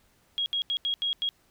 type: tone bursts at uneven times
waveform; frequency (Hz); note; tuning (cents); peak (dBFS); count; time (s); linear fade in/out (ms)
sine; 3291; G#7; -16; -25; 6; 0.38-0.46 / 0.53-0.62 / 0.7-0.77 / 0.85-0.94 / 1.02-1.13 / 1.22-1.29; 0
effects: pink hiss -65 dBFS RMS until 1.5 s